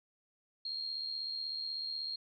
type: tone with amplitude modulation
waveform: sine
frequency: 4237 Hz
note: C8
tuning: 21 cents sharp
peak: -34 dBFS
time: 0.65-2.16 s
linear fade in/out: 5 ms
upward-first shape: sine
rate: 76.2 Hz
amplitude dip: 50%
effects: none